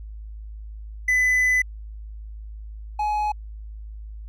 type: tone pair in turn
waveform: triangle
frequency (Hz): 2004 / 842.6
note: B6 / G#5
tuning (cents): +25 / +25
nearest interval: octave + minor third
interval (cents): 1500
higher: first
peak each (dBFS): -15 / -19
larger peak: first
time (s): 1.08-1.62 / 2.99-3.32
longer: first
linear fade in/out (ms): 5
effects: added 53 Hz sine -34 dBFS peak until 4.28 s